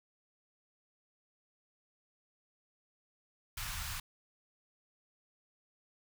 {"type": "band-stop noise", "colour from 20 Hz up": "pink", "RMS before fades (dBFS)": -40, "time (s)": [3.57, 4], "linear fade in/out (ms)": 5, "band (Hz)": [130, 1000], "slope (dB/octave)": 24, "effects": []}